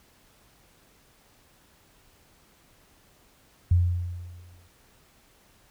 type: tone with exponential decay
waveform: sine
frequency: 88 Hz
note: F2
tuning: 14 cents sharp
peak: -15 dBFS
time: 3.71-4.68 s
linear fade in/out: 5 ms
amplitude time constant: 210 ms
effects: pink hiss -60 dBFS RMS until 5.7 s